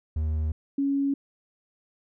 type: tone pair in turn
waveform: triangle / sine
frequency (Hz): 77.78 / 278.1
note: D#2 / C#4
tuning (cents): 0 / +6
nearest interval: octave + minor seventh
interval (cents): 2206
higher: second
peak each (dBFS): -22 / -22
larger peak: neither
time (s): 0.16-0.52 / 0.78-1.14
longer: neither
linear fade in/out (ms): 5
effects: none